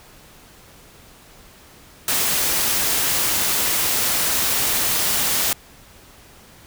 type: noise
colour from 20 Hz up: white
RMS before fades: -20 dBFS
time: 2.08-5.53 s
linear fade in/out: 2 ms
effects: pink hiss -47 dBFS RMS until 6.66 s